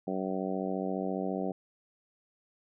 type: harmonic tone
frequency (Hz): 94.6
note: F#2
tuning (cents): +39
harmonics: 2 / 3 / 4 / 5 / 6 / 7 / 8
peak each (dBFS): -35 / -37 / -38 / -39 / -40 / -40 / -41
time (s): 0.07-1.52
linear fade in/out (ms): 5
effects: none